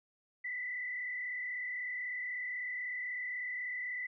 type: tone with frequency modulation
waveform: sine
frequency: 1991 Hz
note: B6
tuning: 14 cents sharp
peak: -36 dBFS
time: 0.44-4.07 s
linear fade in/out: 10 ms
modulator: 36.2 Hz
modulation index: 1.2
effects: none